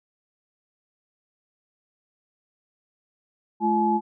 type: tone cluster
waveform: sine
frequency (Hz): 215.6 / 342.8 / 852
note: A3 / F4 / G#5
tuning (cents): -35 / -32 / +44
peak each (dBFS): -24 / -26 / -21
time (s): 3.6-4.01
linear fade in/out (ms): 50
effects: none